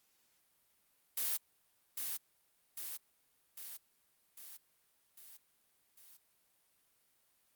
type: noise with echo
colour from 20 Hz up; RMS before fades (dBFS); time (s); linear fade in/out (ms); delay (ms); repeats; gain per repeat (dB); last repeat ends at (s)
blue; -35; 1.17-1.37; 5; 800; 6; -4; 6.17
effects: white hiss -74 dBFS RMS until 7.55 s + Opus 48 kbps